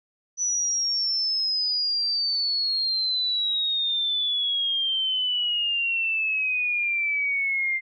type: exponential sweep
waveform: sine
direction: down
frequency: 5970 to 2093 Hz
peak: -22 dBFS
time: 0.37-7.81 s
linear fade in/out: 50 ms
effects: none